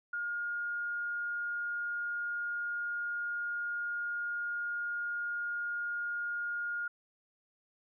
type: tone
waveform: sine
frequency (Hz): 1422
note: F6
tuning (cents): +31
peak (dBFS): -33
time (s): 0.13-6.88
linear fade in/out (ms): 5
effects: none